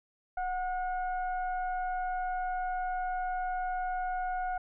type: tone with frequency modulation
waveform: sine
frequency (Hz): 734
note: F#5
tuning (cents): -14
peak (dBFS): -30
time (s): 0.37-4.58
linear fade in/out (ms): 5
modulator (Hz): 714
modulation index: 0.66
effects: none